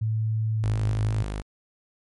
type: tone with pitch glide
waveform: sine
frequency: 110 to 108.49 Hz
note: A2 to A2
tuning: 0 to -24 cents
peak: -22 dBFS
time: 0.01-1.23 s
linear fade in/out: 10 ms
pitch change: -24 cents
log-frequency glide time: 0.54-0.63 s
type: tone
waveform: sawtooth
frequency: 51.4 Hz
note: G#1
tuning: 17 cents flat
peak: -25 dBFS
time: 0.63-1.42 s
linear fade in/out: 10 ms
effects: MP3 48 kbps